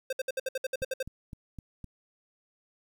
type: tone bursts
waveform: square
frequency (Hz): 523.3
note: C5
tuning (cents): 0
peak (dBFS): -29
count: 11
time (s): 0.1-1.028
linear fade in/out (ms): 5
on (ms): 28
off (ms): 62
type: click train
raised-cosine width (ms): 5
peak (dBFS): -29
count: 5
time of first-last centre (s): 0.82-1.843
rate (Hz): 3.91
effects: 10-bit